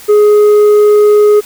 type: tone with tanh clipping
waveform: sine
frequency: 418.2 Hz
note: G#4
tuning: 12 cents sharp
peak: -4 dBFS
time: 0.08-1.41 s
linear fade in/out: 20 ms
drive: 4 dB
effects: white hiss -33 dBFS RMS until 1.45 s